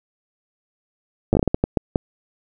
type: slowing click train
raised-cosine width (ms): 2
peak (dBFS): -3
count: 11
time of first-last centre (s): 1.33-1.958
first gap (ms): 9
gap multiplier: 1.4
effects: none